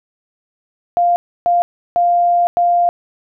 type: tone bursts at uneven times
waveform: sine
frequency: 698.5 Hz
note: F5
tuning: in tune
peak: -10 dBFS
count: 4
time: 0.97-1.16 / 1.46-1.62 / 1.96-2.47 / 2.57-2.89 s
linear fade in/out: 0 ms
effects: none